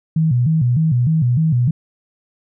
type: tone with vibrato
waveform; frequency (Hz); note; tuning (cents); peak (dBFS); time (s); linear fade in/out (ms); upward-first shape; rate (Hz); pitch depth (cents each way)
sine; 140; C#3; +18; -12; 0.16-1.71; 5; square; 3.3; 230
effects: none